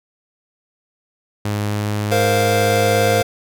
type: tone with pitch glide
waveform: sawtooth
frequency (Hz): 103.83 to 104.49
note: G#2 to G#2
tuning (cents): 0 to +11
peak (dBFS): -15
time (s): 1.45-3.22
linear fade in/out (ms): 5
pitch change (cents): +11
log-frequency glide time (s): 1.65-1.87
type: chord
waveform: square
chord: Bb suspended second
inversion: none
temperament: equal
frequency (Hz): 466.2 / 523.3 / 698.5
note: Bb4 / C5 / F5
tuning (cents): 0 / 0 / 0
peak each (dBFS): -20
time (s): 2.11-3.23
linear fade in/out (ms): 10
effects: none